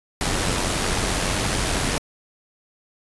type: noise with amplitude modulation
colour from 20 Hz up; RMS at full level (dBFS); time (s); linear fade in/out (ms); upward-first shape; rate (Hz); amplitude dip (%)
pink; -21; 0.21-1.98; 0; sine; 91.9; 40
effects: resampled to 24000 Hz